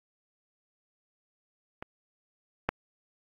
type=clicks; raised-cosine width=0.5 ms; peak=-23 / -10 dBFS; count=2; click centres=1.825 / 2.69 s; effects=AAC 48 kbps